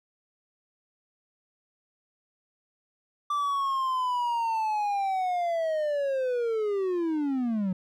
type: linear sweep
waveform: triangle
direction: down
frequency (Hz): 1174.7 to 179.8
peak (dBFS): -23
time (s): 3.3-7.73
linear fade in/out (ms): 5
effects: none